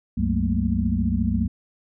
sine tone cluster, 65.2 / 93.9 / 187.6 / 218.1 / 232.5 Hz, C2 / F#2 / F#3 / A3 / A#3, -5 / +26 / +24 / -15 / -4 cents, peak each -26 dBFS, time 0.17-1.48 s, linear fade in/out 10 ms, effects none

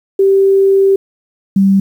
sine tone pair in turn, 389.9 / 194.95 Hz, G4 / G3, -9 / -9 cents, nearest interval octave, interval 1200 cents, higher first, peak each -6 dBFS, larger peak neither, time 0.19-0.96 / 1.56-1.8 s, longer first, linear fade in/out 5 ms, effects 7-bit

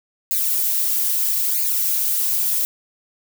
violet noise with flanger, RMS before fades -20 dBFS, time 0.31-2.65 s, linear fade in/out 0 ms, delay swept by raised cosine 0.43 to 4.73 ms, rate 0.77 Hz, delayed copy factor +0.75, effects none

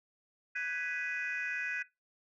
sine chord, G# minor seventh, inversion third, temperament equal with one note detuned, 1500.6 / 1661.2 / 1975.5 / 2489 Hz, F#6 / G#6 / B6 / D#7, +24 / 0 / 0 / 0 cents, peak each -37 / -38 / -39 / -38 dBFS, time 0.55-1.83 s, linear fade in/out 10 ms, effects noise-tail reverb RT60 0.2 s tail -18 dB re dry + tanh soft clip ceiling -27 dBFS

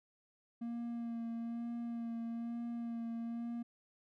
triangle tone with vibrato, 233.1 Hz, A#3, in tune, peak -36 dBFS, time 0.61-3.63 s, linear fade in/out 10 ms, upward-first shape sine, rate 1.1 Hz, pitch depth 19 cents each way, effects none

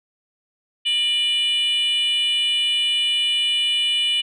sine tone with frequency modulation, 2952 Hz, F#7, 5 cents flat, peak -15 dBFS, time 0.85-4.22 s, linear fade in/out 20 ms, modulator 557 Hz, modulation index 0.61, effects tanh soft clip ceiling -16 dBFS

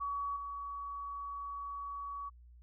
sine tone with level steps, 1131 Hz, C#6, 34 cents sharp, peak -34 / -39 dBFS, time 0-2.3 s, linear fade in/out 20 ms, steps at 0.36 s, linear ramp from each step 5 ms, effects added 60 Hz sine -54 dBFS peak until 2.62 s

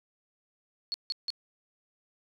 sine tone bursts, 4365 Hz, C#8, 28 cents flat, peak -29 dBFS, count 3, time 0.92-1.303 s, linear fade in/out 0 ms, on 21 ms, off 160 ms, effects none

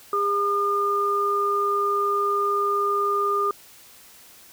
sine tone pair together, 405.1 / 1212 Hz, G#4 / D#6, -43 / -46 cents, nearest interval octave + perfect fifth, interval 1897 cents, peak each -25 / -21 dBFS, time 0.13-3.51 s, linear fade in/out 2 ms, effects white hiss -49 dBFS RMS until 4.52 s

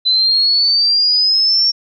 sine exponential sweep, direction up, 4011 to 5510 Hz, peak -10 dBFS, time 0.05-1.72 s, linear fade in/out 20 ms, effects none

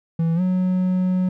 triangle tone with pitch glide, 164.81 to 183.93 Hz, E3 to F#3, 0 to -10 cents, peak -15 dBFS, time 0.19-1.29 s, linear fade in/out 5 ms, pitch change +190 cents, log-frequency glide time 0.35-0.41 s, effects none

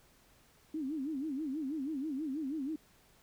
sine tone with vibrato, 289.1 Hz, D4, 27 cents flat, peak -34 dBFS, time 0.74-2.76 s, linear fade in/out 5 ms, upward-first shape sine, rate 6.2 Hz, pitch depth 190 cents each way, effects pink hiss -65 dBFS RMS until 3.22 s

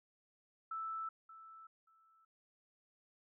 sine tone with echo, 1318.5 Hz, E6, in tune, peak -39 dBFS, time 0.71-1.09 s, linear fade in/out 5 ms, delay 580 ms, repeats 2, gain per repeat -14 dB, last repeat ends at 2.25 s, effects none

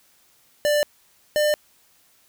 square tone pair in turn, 591 / 599.3 Hz, D5 / D5, +11 / +35 cents, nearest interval unison, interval 24 cents, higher second, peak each -18 dBFS, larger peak neither, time 0.65-0.83 / 1.36-1.54 s, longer neither, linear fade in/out 0 ms, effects white hiss -59 dBFS RMS until 2.28 s

